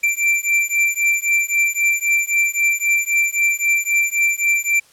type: beating tone pair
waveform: square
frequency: 2349 / 2352.8 Hz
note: D7 / D7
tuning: 0 / +3 cents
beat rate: 3.8 Hz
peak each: -19 dBFS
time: 0.03-4.8 s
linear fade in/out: 10 ms
effects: white hiss -52 dBFS RMS until 4.92 s + low-pass 11000 Hz 12 dB/octave